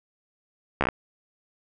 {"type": "slowing click train", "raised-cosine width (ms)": 0.5, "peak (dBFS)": -7, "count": 6, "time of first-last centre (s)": [0.81, 0.887], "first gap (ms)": 14, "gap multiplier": 1.05, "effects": []}